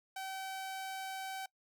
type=tone; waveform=sawtooth; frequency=767 Hz; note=G5; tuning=38 cents flat; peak=-36 dBFS; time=0.16-1.46 s; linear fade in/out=5 ms; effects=noise-tail reverb RT60 0.1 s tail -23 dB re dry